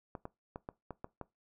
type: clicks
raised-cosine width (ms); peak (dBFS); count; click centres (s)
1; -27; 7; 0.152 / 0.254 / 0.559 / 0.689 / 0.907 / 1.044 / 1.213
effects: noise-tail reverb RT60 0.2 s tail -20 dB re dry